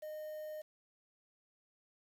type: tone with quantisation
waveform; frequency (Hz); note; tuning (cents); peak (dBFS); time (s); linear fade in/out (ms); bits
triangle; 614; D#5; -23; -40; 0.02-0.62; 10; 10
effects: none